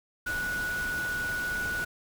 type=tone in noise; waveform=sine; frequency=1469 Hz; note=F#6; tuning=13 cents flat; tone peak=-29 dBFS; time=0.26-1.85 s; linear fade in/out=10 ms; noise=pink; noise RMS=-39 dBFS; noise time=0.26-1.85 s; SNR=+7 dB; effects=none